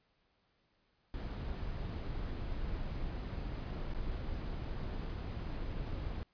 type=noise with dropouts; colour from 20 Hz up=brown; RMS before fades=-39 dBFS; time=1.14-6.23 s; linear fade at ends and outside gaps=0 ms; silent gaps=3.937-3.947 s; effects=pink hiss -75 dBFS RMS until 6.33 s + resampled to 11025 Hz